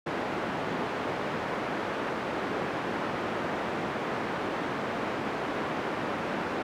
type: band-pass noise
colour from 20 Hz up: pink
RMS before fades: -32 dBFS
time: 0.06-6.63 s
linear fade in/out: 10 ms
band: 230 to 1700 Hz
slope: 12 dB/octave
effects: none